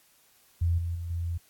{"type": "tone with level steps", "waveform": "sine", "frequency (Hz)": 85.1, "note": "F2", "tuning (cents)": -44, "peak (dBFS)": [-22, -28, -32, -28], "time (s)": [0.61, 1.38], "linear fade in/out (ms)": 10, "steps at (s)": [0.78, 0.95, 1.1], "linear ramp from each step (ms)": 5, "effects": ["white hiss -62 dBFS RMS until 1.49 s", "AAC 64 kbps"]}